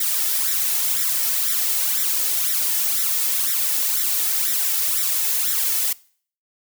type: noise with flanger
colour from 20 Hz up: blue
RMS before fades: -21 dBFS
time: 0-5.93 s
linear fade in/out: 5 ms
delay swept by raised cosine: 0.53 to 2.33 ms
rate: 2 Hz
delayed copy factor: +0.75
effects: noise-tail reverb RT60 0.5 s tail -22 dB re dry